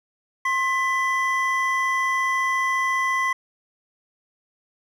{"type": "tone pair together", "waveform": "triangle", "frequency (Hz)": [1062.5, 1997], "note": ["C6", "B6"], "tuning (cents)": [26, 19], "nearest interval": "major seventh", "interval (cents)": 1093, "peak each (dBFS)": -21, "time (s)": [0.45, 3.33], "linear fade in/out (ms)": 5, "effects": []}